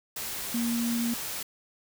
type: tone in noise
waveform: sine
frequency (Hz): 234.6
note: A#3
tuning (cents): +11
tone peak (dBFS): -26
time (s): 0.54-1.14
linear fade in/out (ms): 5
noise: white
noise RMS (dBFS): -35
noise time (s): 0.16-1.43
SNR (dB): +6
effects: none